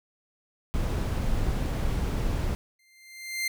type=noise; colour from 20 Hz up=brown; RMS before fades=-27 dBFS; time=0.74-2.55 s; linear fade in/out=0 ms
type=tone with exponential growth; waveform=sawtooth; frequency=2093 Hz; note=C7; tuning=in tune; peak=-21 dBFS; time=2.79-3.48 s; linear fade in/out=5 ms; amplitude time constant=150 ms
effects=none